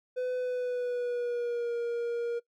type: tone with pitch glide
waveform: triangle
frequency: 503 to 472 Hz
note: B4 to A#4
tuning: +32 to +22 cents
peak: -27 dBFS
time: 0.16-2.4 s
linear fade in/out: 20 ms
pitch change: -110 cents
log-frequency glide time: 0.36-1.74 s
effects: noise-tail reverb RT60 0.1 s tail -21 dB re dry